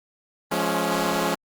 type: chord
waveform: 10% pulse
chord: Db major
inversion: first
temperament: equal with one note detuned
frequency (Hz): 174.61 / 210.9 / 277.2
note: F3 / Ab3 / Db4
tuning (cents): 0 / +27 / 0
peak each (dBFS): -18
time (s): 0.51-1.35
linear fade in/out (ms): 10
effects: Opus 32 kbps